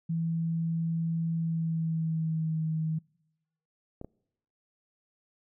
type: tone with pitch glide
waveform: sine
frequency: 164.81 to 158.65 Hz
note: E3 to D#3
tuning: 0 to +34 cents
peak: -27 dBFS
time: 0.09-2.99 s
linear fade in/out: 10 ms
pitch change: -66 cents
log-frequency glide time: 1.34-2.63 s
type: clicks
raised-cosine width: 2 ms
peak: -27 dBFS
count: 2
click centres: 4.014 / 4.046 s
effects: noise-tail reverb RT60 0.9 s tail -26 dB re dry